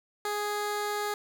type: tone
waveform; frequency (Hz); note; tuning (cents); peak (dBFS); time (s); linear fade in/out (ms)
15% pulse; 415.3; G#4; 0; -23; 0.25-1.14; 2
effects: 10-bit